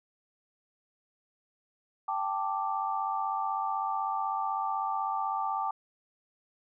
sine chord, G suspended second, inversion none, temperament equal, 784 / 880 / 1174.7 Hz, G5 / A5 / D6, 0 / 0 / 0 cents, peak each -33 dBFS, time 2.08-5.71 s, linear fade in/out 5 ms, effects none

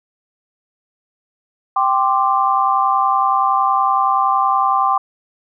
sine chord, G suspended fourth, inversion none, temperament just, 784 / 1045.3 / 1176 Hz, G5 / C6 / D6, 0 / -2 / +2 cents, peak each -17 dBFS, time 1.76-4.98 s, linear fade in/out 5 ms, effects none

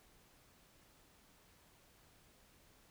silence, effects pink hiss -67 dBFS RMS until 2.9 s

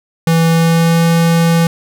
square tone with pitch glide, 164.81 to 166.92 Hz, E3 to E3, 0 to +22 cents, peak -9 dBFS, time 0.27-1.67 s, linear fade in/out 2 ms, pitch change +22 cents, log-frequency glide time 0.48-1.04 s, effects none

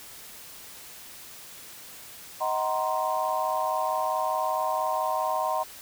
sine chord, C half-diminished seventh, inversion first, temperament just, 627.9 / 753.5 / 941.9 / 1046.5 Hz, Eb5 / Gb5 / Bb5 / C6, +16 / +31 / +18 / 0 cents, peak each -30 dBFS, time 2.4-5.64 s, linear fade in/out 20 ms, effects white hiss -45 dBFS RMS until 5.81 s

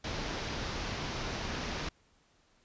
pink low-pass noise, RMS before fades -37 dBFS, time 0.04-1.89 s, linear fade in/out 5 ms, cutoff 6100 Hz, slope 48 dB/octave, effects pink hiss -68 dBFS RMS until 2.64 s + resampled to 16000 Hz

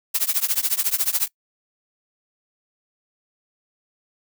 blue noise with tremolo, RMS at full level -18 dBFS, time 0.14-1.28 s, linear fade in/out 10 ms, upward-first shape triangle, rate 14 Hz, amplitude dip 100%, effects noise-tail reverb RT60 0.1 s tail -22 dB re dry

